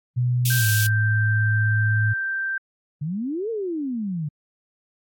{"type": "tone with pitch glide", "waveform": "sine", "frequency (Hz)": [123.47, 108.11], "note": ["B2", "A2"], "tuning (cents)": [0, -30], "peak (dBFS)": -18, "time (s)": [0.16, 2.14], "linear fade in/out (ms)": 20, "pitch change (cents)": -230, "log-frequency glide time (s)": [0.57, 0.66]}
{"type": "high-pass noise", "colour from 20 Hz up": "white", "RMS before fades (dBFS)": -25, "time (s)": [0.45, 0.87], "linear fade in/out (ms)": 5, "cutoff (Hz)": 2500, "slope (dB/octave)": 48}
{"type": "tone", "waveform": "sine", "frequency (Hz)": 1568, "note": "G6", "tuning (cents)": 0, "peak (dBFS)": -23, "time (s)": [0.5, 2.58], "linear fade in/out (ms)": 5}
{"type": "exponential two-way sweep", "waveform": "sine", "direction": "up then down", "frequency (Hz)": [139.4, 469.1, 142.7], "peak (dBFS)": -24, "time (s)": [3.01, 4.29], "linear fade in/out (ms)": 10, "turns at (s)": 3.5}
{"effects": ["AAC 64 kbps"]}